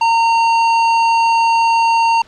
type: tone with hard clipping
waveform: sine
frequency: 917 Hz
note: A#5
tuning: 29 cents flat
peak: -12 dBFS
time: 0.01-2.22 s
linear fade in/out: 5 ms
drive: 14 dB
effects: pink hiss -46 dBFS RMS until 2.27 s + low-pass 5000 Hz 12 dB/octave